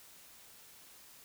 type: silence
effects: white hiss -57 dBFS RMS until 1.24 s